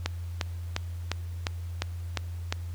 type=click train; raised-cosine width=0.2 ms; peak=-10 dBFS; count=8; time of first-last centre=0.06-2.525 s; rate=2.84 Hz; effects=added 86 Hz sine -33 dBFS peak until 2.74 s + pink hiss -55 dBFS RMS until 2.74 s